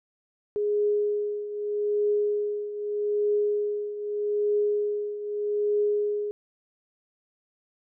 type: tone with tremolo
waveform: sine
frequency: 415.3 Hz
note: G#4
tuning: in tune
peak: -20 dBFS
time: 0.56-6.31 s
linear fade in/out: 0 ms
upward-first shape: triangle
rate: 0.81 Hz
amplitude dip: 75%
effects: none